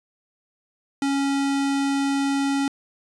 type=tone; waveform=square; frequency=277.1 Hz; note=C#4; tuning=1 cent flat; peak=-21 dBFS; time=1.02-2.68 s; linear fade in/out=2 ms; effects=resampled to 22050 Hz